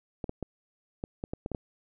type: clicks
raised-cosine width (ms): 2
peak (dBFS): -20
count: 9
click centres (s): 0.242 / 0.294 / 0.427 / 1.039 / 1.239 / 1.335 / 1.461 / 1.517 / 1.548
effects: none